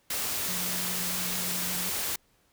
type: tone in noise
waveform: sine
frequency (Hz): 179.5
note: F3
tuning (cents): +48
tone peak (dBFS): -39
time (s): 0.48-1.9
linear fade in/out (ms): 5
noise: white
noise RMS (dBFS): -31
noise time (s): 0.1-2.16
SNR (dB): -11
effects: pink hiss -67 dBFS RMS until 2.52 s